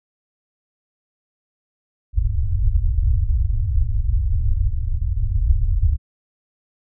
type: low-pass noise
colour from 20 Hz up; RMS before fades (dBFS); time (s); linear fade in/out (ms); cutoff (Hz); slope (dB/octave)
pink; -18; 2.13-5.98; 50; 110; 96
effects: none